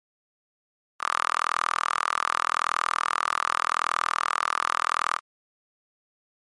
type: tone with high-pass filter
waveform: sawtooth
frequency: 40.85 Hz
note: E1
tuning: 15 cents flat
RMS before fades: -26 dBFS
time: 0.99-5.2 s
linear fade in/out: 50 ms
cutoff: 1200 Hz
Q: 7.3
effects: MP3 48 kbps